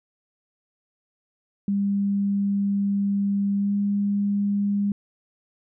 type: tone with pitch glide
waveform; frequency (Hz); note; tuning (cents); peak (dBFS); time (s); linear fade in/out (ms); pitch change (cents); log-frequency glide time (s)
sine; 200 to 202.2; G3 to G#3; +35 to -46; -20; 1.68-4.92; 2; +19; 3.57-3.74
effects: none